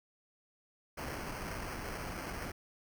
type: noise with sample-and-hold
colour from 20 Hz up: pink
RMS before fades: -41 dBFS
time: 0.97-2.52 s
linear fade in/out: 10 ms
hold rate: 3675 Hz
effects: none